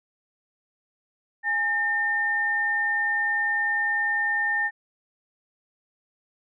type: tone pair together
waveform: sine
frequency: 828.5 / 1810 Hz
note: G#5 / A6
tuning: -4 / +48 cents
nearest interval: octave + major second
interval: 1352 cents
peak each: -31 / -22 dBFS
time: 1.43-4.71 s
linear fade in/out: 50 ms
effects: none